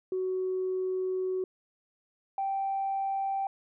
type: tone pair in turn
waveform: sine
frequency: 372.7 / 781.3 Hz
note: F#4 / G5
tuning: +13 / -6 cents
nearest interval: octave + minor second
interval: 1281 cents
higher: second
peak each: -27 dBFS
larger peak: neither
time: 0.12-1.44 / 2.38-3.47 s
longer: first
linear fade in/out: 2 ms
effects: tanh soft clip ceiling -23 dBFS